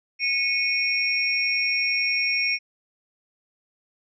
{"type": "tone cluster", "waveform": "sine", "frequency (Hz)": [2199, 2468, 5550], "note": ["C#7", "D#7", "F8"], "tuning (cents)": [-14, -15, -12], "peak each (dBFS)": [-25, -24, -27], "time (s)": [0.19, 2.59], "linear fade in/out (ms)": 50, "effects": []}